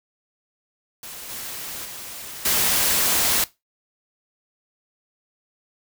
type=noise with level steps; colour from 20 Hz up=white; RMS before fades=-37 / -33 / -36 / -20 dBFS; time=1.03-3.44 s; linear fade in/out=2 ms; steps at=1.29 / 1.85 / 2.45 s; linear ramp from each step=5 ms; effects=noise-tail reverb RT60 0.2 s tail -18 dB re dry